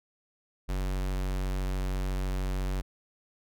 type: tone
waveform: square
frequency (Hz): 46.95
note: F#1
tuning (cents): +26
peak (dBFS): -29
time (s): 0.68-2.82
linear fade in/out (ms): 20
effects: none